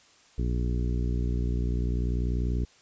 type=harmonic tone; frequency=60.3 Hz; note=B1; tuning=41 cents flat; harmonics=1 / 2 / 3 / 4 / 5 / 6 / 7; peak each=-26 / -32 / -36 / -38 / -40 / -42 / -43 dBFS; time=0.38-2.65 s; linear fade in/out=5 ms; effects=white hiss -58 dBFS RMS until 2.81 s + resampled to 16000 Hz